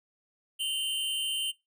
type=tone pair together; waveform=square; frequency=2823 / 3078 Hz; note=F7 / G7; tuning=+18 / -32 cents; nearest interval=minor second; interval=150 cents; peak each=-35 / -31 dBFS; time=0.59-1.52 s; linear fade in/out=20 ms; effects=noise-tail reverb RT60 0.2 s tail -20 dB re dry